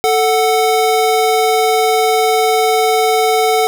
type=tone pair together; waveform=square; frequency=440 / 740 Hz; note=A4 / F#5; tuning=0 / 0 cents; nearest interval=major sixth; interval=900 cents; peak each=-14 dBFS; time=0.04-3.67 s; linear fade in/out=0 ms; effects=none